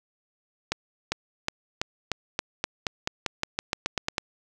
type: accelerating click train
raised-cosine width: 0.2 ms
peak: -8 dBFS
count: 17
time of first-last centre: 0.72-4.182 s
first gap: 400 ms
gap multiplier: 0.91
effects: none